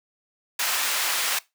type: high-pass noise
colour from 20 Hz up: pink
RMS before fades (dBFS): -25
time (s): 0.59-1.39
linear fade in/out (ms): 5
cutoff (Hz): 1200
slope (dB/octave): 12
effects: noise-tail reverb RT60 0.2 s tail -20 dB re dry